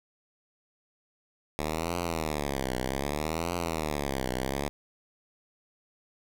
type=tone with vibrato; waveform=5% pulse; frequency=74.1 Hz; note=D2; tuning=16 cents sharp; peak=-18 dBFS; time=1.59-4.69 s; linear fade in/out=0 ms; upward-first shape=triangle; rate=0.64 Hz; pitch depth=300 cents each way; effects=none